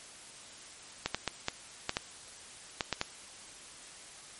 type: clicks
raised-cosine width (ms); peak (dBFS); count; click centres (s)
0.2; -12; 9; 1.06 / 1.146 / 1.277 / 1.484 / 1.894 / 1.969 / 2.808 / 2.927 / 3.014
effects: white hiss -50 dBFS RMS until 4.39 s + MP3 48 kbps